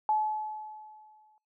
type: tone with exponential decay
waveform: sine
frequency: 858 Hz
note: A5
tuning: 44 cents flat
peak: -22 dBFS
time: 0.09-1.38 s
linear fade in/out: 1 ms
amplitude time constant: 280 ms
effects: noise-tail reverb RT60 0.3 s tail -25 dB re dry